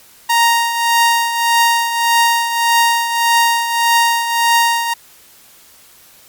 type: tone with tremolo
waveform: sawtooth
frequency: 932.3 Hz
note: A#5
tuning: in tune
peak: -5 dBFS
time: 0.29-4.94 s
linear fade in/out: 10 ms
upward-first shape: triangle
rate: 1.7 Hz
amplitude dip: 65%
effects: white hiss -45 dBFS RMS until 6.28 s + Opus 48 kbps